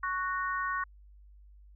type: chord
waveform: sine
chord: F# major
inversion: second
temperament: just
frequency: 1110 / 1480 / 1850 Hz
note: C#6 / F#6 / A#6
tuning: +2 / 0 / -14 cents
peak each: -32 / -35 / -37 dBFS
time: 0.03-0.84 s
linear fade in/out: 5 ms
effects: added 50 Hz sine -52 dBFS peak until 1.75 s